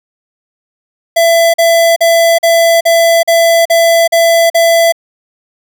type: tone bursts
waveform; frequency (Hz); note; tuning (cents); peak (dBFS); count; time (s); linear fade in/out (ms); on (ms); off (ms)
square; 669; E5; +25; -6; 9; 1.16-4.924; 10; 380; 43
effects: none

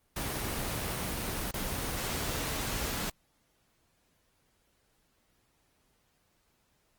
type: noise with dropouts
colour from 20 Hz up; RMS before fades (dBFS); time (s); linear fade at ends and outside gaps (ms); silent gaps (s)
pink; -34; 0.16-3.1; 5; 1.512-1.538
effects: pink hiss -72 dBFS RMS until 6.98 s + Opus 24 kbps

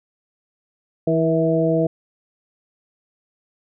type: harmonic tone with a mistuned harmonic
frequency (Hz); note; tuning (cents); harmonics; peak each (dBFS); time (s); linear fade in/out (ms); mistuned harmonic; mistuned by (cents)
162.8; E3; -21; 1 / 2 / 3 / 4; -21 / -21 / -21 / -21; 1.07-1.87; 5; 3; -23
effects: none

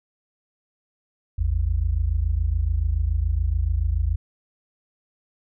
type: tone pair together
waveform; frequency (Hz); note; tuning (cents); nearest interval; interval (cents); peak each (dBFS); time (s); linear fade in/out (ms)
sine; 54.26 / 81.3; A1 / E2; -23 / -23; perfect fifth; 700; -22; 1.38-4.16; 10
effects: none

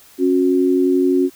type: tone pair together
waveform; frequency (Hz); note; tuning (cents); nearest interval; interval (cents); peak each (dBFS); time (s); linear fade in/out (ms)
sine; 273.2 / 364.7; C#4 / F#4; -25 / -25; perfect fourth; 500; -15; 0.18-1.3; 50
effects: white hiss -47 dBFS RMS until 1.35 s

